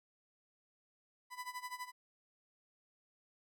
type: tone with tremolo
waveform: 30% pulse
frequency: 996 Hz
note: B5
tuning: 14 cents sharp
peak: -37 dBFS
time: 1.3-1.92 s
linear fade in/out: 50 ms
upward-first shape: sine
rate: 12 Hz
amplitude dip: 85%
effects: none